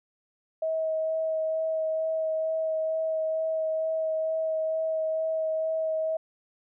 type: tone with vibrato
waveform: sine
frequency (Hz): 638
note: D#5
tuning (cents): +43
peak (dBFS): -25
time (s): 0.62-6.17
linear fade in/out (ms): 5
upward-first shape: sine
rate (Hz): 2.2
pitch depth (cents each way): 10
effects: none